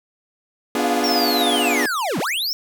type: chord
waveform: sawtooth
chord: B diminished seventh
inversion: none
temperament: equal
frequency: 246.9 / 293.7 / 349.2 / 415.3 Hz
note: B3 / D4 / F4 / Ab4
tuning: 0 / 0 / 0 / 0 cents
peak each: -20 / -20 / -23 / -21 dBFS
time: 0.75-1.86 s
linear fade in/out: 2 ms
type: tone with tremolo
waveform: sine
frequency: 702 Hz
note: F5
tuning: 9 cents sharp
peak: -20 dBFS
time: 0.78-1.74 s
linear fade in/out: 20 ms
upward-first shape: square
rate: 16 Hz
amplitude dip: 60%
type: linear two-way sweep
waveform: square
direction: down then up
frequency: 5600 to 138.59 to 5600 Hz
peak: -21 dBFS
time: 1.04-2.53 s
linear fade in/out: 0 ms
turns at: 2.19 s
effects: none